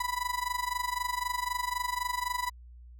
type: tone with amplitude modulation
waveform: 35% pulse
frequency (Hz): 988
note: B5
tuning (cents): 0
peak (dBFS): -25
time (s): 0-2.5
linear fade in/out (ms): 5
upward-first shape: sine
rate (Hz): 23.9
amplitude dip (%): 85
effects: added 60 Hz sine -47 dBFS peak until 2.99 s